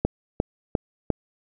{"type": "click train", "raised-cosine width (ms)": 2, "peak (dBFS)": -7, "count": 4, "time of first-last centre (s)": [0.05, 1.103], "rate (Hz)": 2.85, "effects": []}